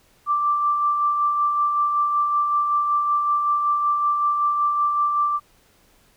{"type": "tone with tremolo", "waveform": "sine", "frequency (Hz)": 1174.7, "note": "D6", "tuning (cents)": 0, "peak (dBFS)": -16, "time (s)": [0.26, 5.4], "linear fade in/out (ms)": 50, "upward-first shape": "sine", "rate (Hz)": 5.3, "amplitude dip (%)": 35, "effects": ["pink hiss -58 dBFS RMS until 6.16 s"]}